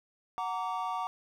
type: chord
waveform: triangle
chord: Gb augmented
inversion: none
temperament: just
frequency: 740 / 925 / 1156.2 Hz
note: Gb5 / Bb5 / D6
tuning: 0 / -14 / -27 cents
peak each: -34 dBFS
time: 0.38-1.07 s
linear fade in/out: 0 ms
effects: none